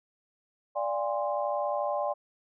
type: chord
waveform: sine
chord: D half-diminished seventh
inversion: none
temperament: equal with one note detuned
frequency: 587.3 / 698.5 / 812.6 / 1046.5 Hz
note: D5 / F5 / Ab5 / C6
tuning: 0 / 0 / -38 / 0 cents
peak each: -30 / -35 / -33 / -35 dBFS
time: 0.75-2.14 s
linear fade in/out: 20 ms
effects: none

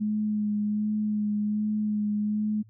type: tone with vibrato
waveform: sine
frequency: 210.7 Hz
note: G#3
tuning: 25 cents sharp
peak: -24 dBFS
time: 0-2.63 s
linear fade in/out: 20 ms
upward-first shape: sine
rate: 1.3 Hz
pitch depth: 18 cents each way
effects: added 109 Hz sine -51 dBFS peak until 2.69 s

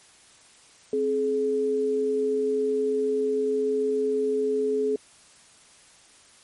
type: tone pair together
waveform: sine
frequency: 263.8 / 424.8 Hz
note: C4 / G#4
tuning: +14 / +39 cents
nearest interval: minor sixth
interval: 825 cents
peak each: -30 / -22 dBFS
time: 0.93-4.96 s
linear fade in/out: 2 ms
effects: white hiss -54 dBFS RMS until 6.43 s + MP3 48 kbps

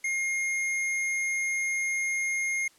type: tone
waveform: square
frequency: 2135 Hz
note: C7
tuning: 34 cents sharp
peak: -27 dBFS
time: 0.04-2.68 s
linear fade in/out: 5 ms
effects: white hiss -60 dBFS RMS until 2.78 s + low-pass 10000 Hz 12 dB/octave

